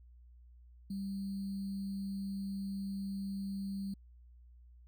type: tone with sample-and-hold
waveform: sine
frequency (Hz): 196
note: G3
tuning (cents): 0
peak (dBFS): -36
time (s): 0.9-3.94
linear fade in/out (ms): 5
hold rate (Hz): 4410
effects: added 60 Hz sine -55 dBFS peak until 4.87 s